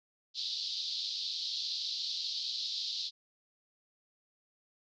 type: band-pass noise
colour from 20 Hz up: pink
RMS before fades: -37 dBFS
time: 0.34-3.11 s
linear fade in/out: 50 ms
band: 3700 to 4800 Hz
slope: 48 dB/octave
effects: none